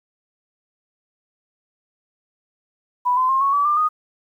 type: tone with pitch steps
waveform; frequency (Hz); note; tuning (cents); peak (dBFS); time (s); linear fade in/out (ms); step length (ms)
sine; 987.8 / 1025.6 / 1064.8 / 1105.6 / 1147.9 / 1191.8 / 1237.4; B5 / C6 / C6 / C#6 / D6 / D6 / D#6; 0 / -35 / +30 / -5 / -40 / +25 / -10; -15; 3.05-3.89; 20; 120
effects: 9-bit